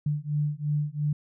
sine beating tone pair, 146.9 / 149.8 Hz, D3 / D3, +1 / +35 cents, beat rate 2.9 Hz, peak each -28 dBFS, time 0.06-1.13 s, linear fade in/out 5 ms, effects none

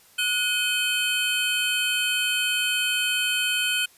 square tone cluster, 1462 / 2530 / 3093 Hz, F#6 / D#7 / G7, -21 / +28 / -24 cents, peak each -29 / -27 / -26 dBFS, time 0.18-3.86 s, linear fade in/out 10 ms, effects white hiss -55 dBFS RMS until 3.97 s + resampled to 32000 Hz

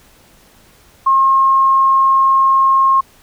sine tone, 1074 Hz, C6, 45 cents sharp, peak -8 dBFS, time 1.06-3.01 s, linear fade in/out 10 ms, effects pink hiss -48 dBFS RMS until 3.22 s

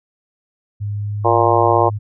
sine tone with pitch glide, 102.9 to 104.4 Hz, G#2 to G#2, -16 to +10 cents, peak -20 dBFS, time 0.8-1.99 s, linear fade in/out 20 ms, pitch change +26 cents, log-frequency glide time 0.93-1.38 s
harmonic tone, 117.1 Hz, A#2, 8 cents sharp, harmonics 3 / 4 / 5 / 6 / 7 / 8 / 9, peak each -19 / -19 / -19 / -19 / -19 / -19 / -19 dBFS, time 1.24-1.9 s, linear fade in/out 20 ms
effects none

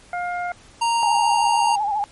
harmonic tone, 708 Hz, F5, 23 cents sharp, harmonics 1 / 2 / 3, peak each -24 / -30 / -34 dBFS, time 0.13-0.52 s, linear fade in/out 2 ms
square tone, 930 Hz, A#5, 4 cents flat, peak -18 dBFS, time 0.81-1.76 s, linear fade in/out 10 ms
sine tone with vibrato, 830 Hz, G#5, 1 cent flat, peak -19 dBFS, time 1.03-2.04 s, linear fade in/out 0 ms, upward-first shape sine, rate 13 Hz, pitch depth 74 cents each way
effects pink hiss -49 dBFS RMS until 2.11 s + MP3 48 kbps

